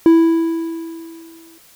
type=tone with exponential decay; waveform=triangle; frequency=329.6 Hz; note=E4; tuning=in tune; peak=-3 dBFS; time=0.06-1.58 s; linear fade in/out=1 ms; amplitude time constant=330 ms; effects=white hiss -48 dBFS RMS until 1.75 s